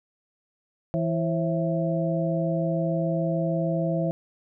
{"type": "harmonic tone with a mistuned harmonic", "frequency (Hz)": 165.5, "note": "E3", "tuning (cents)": 7, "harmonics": [1, 2, 3, 4], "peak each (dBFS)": [-25, -31, -30, -29], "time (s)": [0.94, 4.11], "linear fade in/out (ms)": 0, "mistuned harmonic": 3, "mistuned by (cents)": 130, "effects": []}